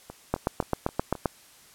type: two click trains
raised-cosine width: 1 ms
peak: -9 / -24 dBFS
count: 8 / 5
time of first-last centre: 0.34-1.257 / 0.1-1.153 s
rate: 7.63 / 3.8 Hz
effects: white hiss -54 dBFS RMS until 1.74 s + low-pass 12000 Hz 12 dB/octave